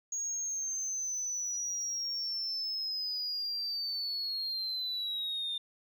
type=linear sweep; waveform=sine; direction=down; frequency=6645 to 3606 Hz; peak=-31 dBFS; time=0.12-5.58 s; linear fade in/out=5 ms; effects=tanh soft clip ceiling -30 dBFS